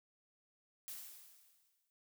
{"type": "noise with exponential decay", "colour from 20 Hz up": "blue", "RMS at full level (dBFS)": -45, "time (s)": [0.88, 1.9], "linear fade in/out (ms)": 0, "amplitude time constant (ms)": 220, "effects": []}